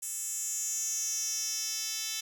10% pulse tone with high-pass filter sweep, 440 Hz, A4, in tune, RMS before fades -34 dBFS, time 0.02-2.21 s, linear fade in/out 10 ms, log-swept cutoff 8400 to 4300 Hz, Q 4.2, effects none

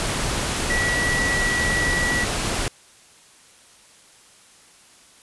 sine tone in noise, 1940 Hz, B6, 31 cents flat, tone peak -21 dBFS, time 0.7-2.24 s, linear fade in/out 0 ms, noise pink, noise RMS -24 dBFS, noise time 0-2.68 s, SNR 0 dB, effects white hiss -51 dBFS RMS until 5.22 s + resampled to 24000 Hz

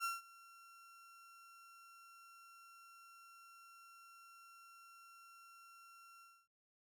35% pulse tone with ADSR envelope, 1365 Hz, F6, 40 cents flat, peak -34 dBFS, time 0-6.48 s, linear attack 43 ms, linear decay 170 ms, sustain -23 dB, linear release 270 ms, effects none

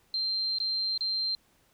sine tone with dropouts, 4152 Hz, C8, 14 cents flat, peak -27 dBFS, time 0.14-1.35 s, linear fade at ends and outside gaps 1 ms, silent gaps 0.585-0.601 / 0.977-1.008 s, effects pink hiss -66 dBFS RMS until 1.73 s

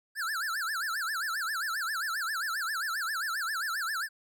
square tone with vibrato, 1527 Hz, G6, 46 cents flat, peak -31 dBFS, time 0.15-4.09 s, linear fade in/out 50 ms, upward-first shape sine, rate 7.5 Hz, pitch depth 270 cents each way, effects none

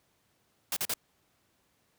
white noise bursts, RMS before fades -31 dBFS, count 3, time 0.72-0.939 s, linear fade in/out 2 ms, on 45 ms, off 42 ms, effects pink hiss -71 dBFS RMS until 1.98 s + high-pass 80 Hz 12 dB/octave

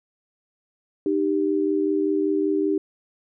sine tone pair together, 306.8 / 392 Hz, D#4 / G4, -24 / 0 cents, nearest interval major third, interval 424 cents, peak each -22 dBFS, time 1.06-2.78 s, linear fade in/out 2 ms, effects none

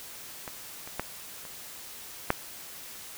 clicks, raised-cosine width 0.5 ms, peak -22 / -28 / -14 / -29 / -7 dBFS, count 5, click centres 0.478 / 0.875 / 0.996 / 1.452 / 2.304 s, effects white hiss -44 dBFS RMS until 3.17 s

